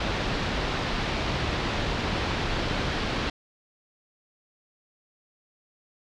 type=low-pass noise; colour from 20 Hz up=pink; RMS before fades=-28 dBFS; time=0-3.3 s; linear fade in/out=5 ms; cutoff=4500 Hz; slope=24 dB/octave; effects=none